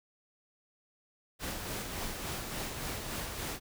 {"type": "noise with tremolo", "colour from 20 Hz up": "pink", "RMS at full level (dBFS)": -37, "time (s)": [1.39, 3.6], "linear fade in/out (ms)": 50, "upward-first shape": "sine", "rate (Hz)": 3.5, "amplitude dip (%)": 35, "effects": []}